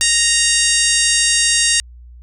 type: harmonic tone with a mistuned harmonic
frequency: 932.3 Hz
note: A#5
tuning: in tune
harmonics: 2 / 3 / 4 / 5 / 6 / 7 / 8 / 9 / 10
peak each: -21 / -21 / -21 / -21 / -21 / -21 / -21 / -21 / -21 dBFS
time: 0.01-1.8 s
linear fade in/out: 0 ms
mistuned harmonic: 9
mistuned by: -34 cents
effects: added 60 Hz sine -36 dBFS peak until 2.22 s